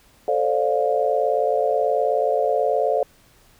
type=chord; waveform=sine; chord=D minor seventh; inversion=second; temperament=just; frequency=440.5 / 528.6 / 587.3 / 704.8 Hz; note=A4 / C5 / D5 / F5; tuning=+2 / +18 / 0 / +16 cents; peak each=-23 dBFS; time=0.28-3.03 s; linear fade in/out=2 ms; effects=pink hiss -55 dBFS RMS until 3.59 s